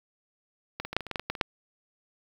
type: clicks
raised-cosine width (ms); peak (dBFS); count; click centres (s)
0.3; -17 / -21 / -19 / -7 / -20 / -24 / -16 / -14 / -18 / -13 / -22 / -7; 12; 0.8 / 0.85 / 0.93 / 0.966 / 1.007 / 1.067 / 1.113 / 1.158 / 1.196 / 1.3 / 1.352 / 1.412
effects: 7-bit